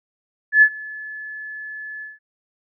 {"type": "tone with ADSR envelope", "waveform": "sine", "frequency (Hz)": 1723, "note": "A6", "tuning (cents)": -37, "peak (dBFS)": -6, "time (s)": [0.52, 2.19], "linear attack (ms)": 99, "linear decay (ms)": 68, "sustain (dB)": -24, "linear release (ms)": 170, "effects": []}